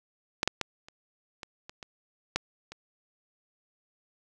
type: clicks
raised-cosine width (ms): 0.2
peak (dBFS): -8 / -7 / -11 / -30 / -22 / -25 / -24 / -9 / -25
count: 9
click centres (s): 0.431 / 0.476 / 0.613 / 0.885 / 1.432 / 1.695 / 1.828 / 2.36 / 2.72
effects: none